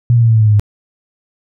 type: tone with pitch steps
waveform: sine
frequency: 120 / 117.53 / 115.11 / 112.74 / 110.42 / 108.15 / 105.92 / 103.74 Hz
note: B2 / A#2 / A#2 / A2 / A2 / A2 / G#2 / G#2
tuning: -49 / +15 / -21 / +43 / +7 / -29 / +35 / -1 cents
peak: -6 dBFS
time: 0.1-0.596 s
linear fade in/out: 0 ms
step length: 62 ms
effects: none